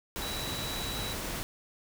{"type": "tone in noise", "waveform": "sine", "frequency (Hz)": 3921, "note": "B7", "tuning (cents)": -13, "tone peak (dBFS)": -38, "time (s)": [0.22, 1.13], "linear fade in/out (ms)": 0, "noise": "pink", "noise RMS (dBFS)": -36, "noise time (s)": [0.16, 1.43], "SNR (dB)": -5, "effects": []}